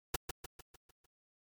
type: noise with echo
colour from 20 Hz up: pink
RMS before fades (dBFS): -32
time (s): 0.14-0.16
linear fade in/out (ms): 5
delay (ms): 150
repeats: 6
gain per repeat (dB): -6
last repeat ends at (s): 1.06
effects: MP3 96 kbps